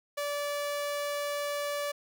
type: tone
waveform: sawtooth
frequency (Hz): 579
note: D5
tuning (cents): -25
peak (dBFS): -27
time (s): 0.17-1.92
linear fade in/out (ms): 10
effects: none